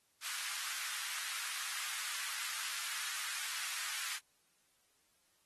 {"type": "high-pass noise", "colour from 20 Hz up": "pink", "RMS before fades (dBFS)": -41, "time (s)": [0.21, 4.2], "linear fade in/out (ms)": 50, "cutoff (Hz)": 1300, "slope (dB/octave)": 24, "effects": ["white hiss -74 dBFS RMS until 5.45 s", "AAC 32 kbps"]}